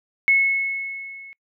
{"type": "tone with level ramp", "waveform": "sine", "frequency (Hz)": 2190, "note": "C#7", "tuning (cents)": -22, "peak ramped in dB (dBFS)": [-12, -39], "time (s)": [0.28, 1.33], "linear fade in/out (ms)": 0, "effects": ["noise-tail reverb RT60 0.1 s tail -26 dB re dry"]}